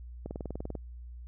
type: click train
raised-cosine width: 2 ms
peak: -24 dBFS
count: 11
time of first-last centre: 0.26-0.753 s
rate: 20.3 Hz
effects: added 60 Hz sine -42 dBFS peak until 1.27 s